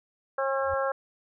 harmonic tone, 270.5 Hz, C#4, 42 cents flat, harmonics 2 / 3 / 4 / 5 / 6, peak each -27 / -34 / -33 / -33 / -36 dBFS, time 0.38-0.92 s, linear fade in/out 5 ms
sine tone with exponential growth, 84.5 Hz, E2, 43 cents sharp, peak -34 dBFS, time 0.58-0.74 s, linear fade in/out 0 ms, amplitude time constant 34 ms
effects none

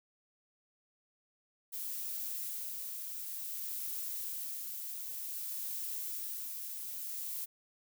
violet noise with tremolo, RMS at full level -39 dBFS, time 1.72-7.46 s, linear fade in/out 20 ms, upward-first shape sine, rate 0.55 Hz, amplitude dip 30%, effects none

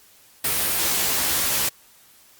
white noise with comb filter, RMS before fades -22 dBFS, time 0.44-1.69 s, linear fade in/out 5 ms, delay 15 ms, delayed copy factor +0.75, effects white hiss -53 dBFS RMS until 2.39 s + Opus 48 kbps

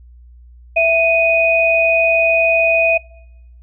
sine tone pair together, 662.1 / 2489 Hz, E5 / D#7, +7 / 0 cents, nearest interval octave + major seventh, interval 2293 cents, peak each -13 dBFS, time 0.76-2.98 s, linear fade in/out 10 ms, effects noise-tail reverb RT60 0.9 s tail -25 dB re dry + added 60 Hz sine -39 dBFS peak until 3.62 s

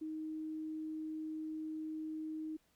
sine tone, 313.1 Hz, D#4, 11 cents sharp, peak -39 dBFS, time 0.01-2.57 s, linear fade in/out 10 ms, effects pink hiss -74 dBFS RMS until 2.75 s

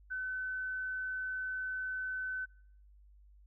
sine tone, 1516 Hz, F#6, 42 cents sharp, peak -35 dBFS, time 0.1-2.46 s, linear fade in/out 20 ms, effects noise-tail reverb RT60 0.7 s tail -26 dB re dry + added 50 Hz sine -57 dBFS peak until 3.46 s

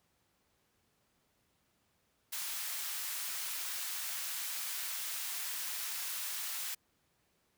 white high-pass noise, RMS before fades -39 dBFS, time 2.32-6.75 s, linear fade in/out 10 ms, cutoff 1100 Hz, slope 12 dB/octave, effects pink hiss -75 dBFS RMS until 7.57 s + high-pass 60 Hz 12 dB/octave

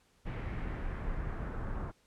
brown noise with low-pass filter sweep, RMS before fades -37 dBFS, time 0.25-1.92 s, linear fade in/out 20 ms, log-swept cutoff 2300 to 1300 Hz, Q 2, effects pink hiss -69 dBFS RMS until 2.06 s + low-pass 10000 Hz 12 dB/octave

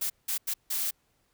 blue noise bursts at uneven times, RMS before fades -30 dBFS, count 4, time 0.01-0.1 / 0.28-0.38 / 0.47-0.54 / 0.7-0.91 s, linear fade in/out 10 ms, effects pink hiss -71 dBFS RMS until 1.33 s

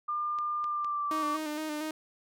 sine tone with pitch glide, 1200 to 1157.1 Hz, D6 to D6, +37 to -26 cents, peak -29 dBFS, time 0.08-1.37 s, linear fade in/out 10 ms, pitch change -63 cents, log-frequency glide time 0.66-1.21 s
clicks, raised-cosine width 0.2 ms, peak -30 dBFS, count 3, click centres 0.387 / 0.642 / 0.846 s
sawtooth tone with vibrato, 306.1 Hz, D#4, 28 cents flat, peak -29 dBFS, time 1.11-1.91 s, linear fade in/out 2 ms, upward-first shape square, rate 4.3 Hz, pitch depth 31 cents each way
effects none

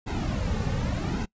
brown noise with flanger, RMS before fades -28 dBFS, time 0.06-1.26 s, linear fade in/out 20 ms, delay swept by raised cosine 1.7 to 3.1 ms, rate 0.86 Hz, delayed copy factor -0.75, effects noise-tail reverb RT60 0.1 s tail -23 dB re dry + resampled to 16000 Hz

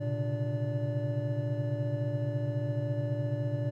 triangle tone cluster, 115.6 / 130 / 139.3 / 294.6 / 579 Hz, A#2 / C3 / C#3 / D4 / D5, -14 / -11 / +9 / +6 / -25 cents, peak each -30 / -33 / -36 / -38 / -35 dBFS, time 0-3.71 s, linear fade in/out 20 ms, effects none

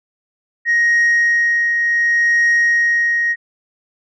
sine tone with tremolo, 1877 Hz, A#6, 11 cents sharp, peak -8 dBFS, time 0.65-3.36 s, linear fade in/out 50 ms, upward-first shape triangle, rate 0.68 Hz, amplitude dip 45%, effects tanh soft clip ceiling -9 dBFS

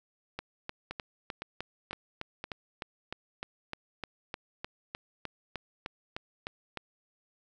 two click trains, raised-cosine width 0.3 ms, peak -20 / -21 dBFS, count 22 / 4, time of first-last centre 0.39-6.773 / 0.91-2.441 s, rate 3.29 / 1.96 Hz, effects none

